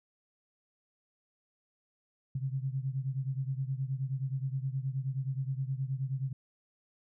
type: beating tone pair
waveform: sine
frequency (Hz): 130.81 / 140.31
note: C3 / C#3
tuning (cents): 0 / +21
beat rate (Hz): 9.5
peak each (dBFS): -33 / -36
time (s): 2.35-6.33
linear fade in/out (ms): 5
effects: none